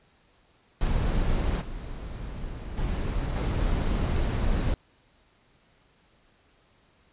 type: noise with level steps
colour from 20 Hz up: brown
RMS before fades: -25 / -36 / -28 / -25 dBFS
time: 0.81-4.74 s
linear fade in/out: 2 ms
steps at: 1.61 / 2.77 / 3.35 s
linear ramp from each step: 10 ms
effects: pink hiss -63 dBFS RMS until 7.12 s + resampled to 8000 Hz